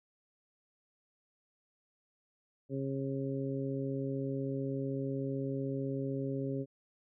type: harmonic tone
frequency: 135.9 Hz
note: C#3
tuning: 34 cents flat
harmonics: 1 / 2 / 3 / 4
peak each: -37 / -37 / -39 / -43 dBFS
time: 2.69-6.66 s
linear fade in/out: 50 ms
effects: none